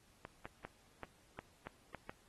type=clicks; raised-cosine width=0.5 ms; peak=-30 dBFS; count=8; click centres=0.251 / 0.455 / 0.65 / 1.033 / 1.39 / 1.67 / 1.947 / 2.095 s; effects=pink hiss -69 dBFS RMS until 2.28 s + AAC 32 kbps